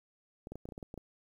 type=clicks; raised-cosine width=2 ms; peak=-30 dBFS; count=10; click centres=0.471 / 0.52 / 0.556 / 0.655 / 0.689 / 0.722 / 0.779 / 0.828 / 0.941 / 0.977 s; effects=10-bit